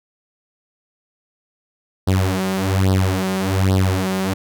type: tone with flanger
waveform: sawtooth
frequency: 94.9 Hz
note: F#2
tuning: 44 cents sharp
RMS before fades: -18 dBFS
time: 2.07-4.34 s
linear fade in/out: 10 ms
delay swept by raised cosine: 0.21 to 5.61 ms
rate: 1.2 Hz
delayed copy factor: +0.9
effects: none